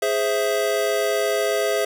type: chord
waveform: square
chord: Ab augmented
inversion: none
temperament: equal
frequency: 415.3 / 523.3 / 659.3 Hz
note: Ab4 / C5 / E5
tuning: 0 / 0 / 0 cents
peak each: -24 / -26 / -24 dBFS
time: 0.02-1.85 s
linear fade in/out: 5 ms
effects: none